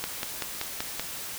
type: click train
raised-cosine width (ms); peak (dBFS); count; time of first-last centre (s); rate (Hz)
0.2; -12; 6; 0.04-0.996; 5.23
effects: white hiss -37 dBFS RMS until 1.38 s